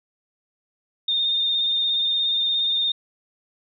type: tone with vibrato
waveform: sine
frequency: 3652 Hz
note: A#7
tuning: 36 cents flat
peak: -19 dBFS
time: 1.08-2.92 s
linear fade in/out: 5 ms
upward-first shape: sine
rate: 17 Hz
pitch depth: 24 cents each way
effects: none